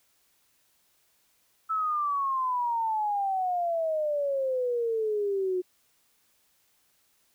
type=exponential sweep; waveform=sine; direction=down; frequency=1318.5 to 360 Hz; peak=-25 dBFS; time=1.69-5.62 s; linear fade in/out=20 ms; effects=white hiss -68 dBFS RMS until 7.34 s